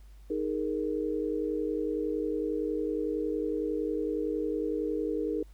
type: chord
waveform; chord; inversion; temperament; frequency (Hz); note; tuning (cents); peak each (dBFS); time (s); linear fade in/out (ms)
sine; D# suspended fourth; none; equal; 311.1 / 415.3 / 466.2; D#4 / G#4 / A#4; 0 / 0 / 0; -32 / -33 / -33; 0.3-5.43; 5
effects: added 50 Hz sine -48 dBFS peak until 5.53 s + pink hiss -66 dBFS RMS until 5.53 s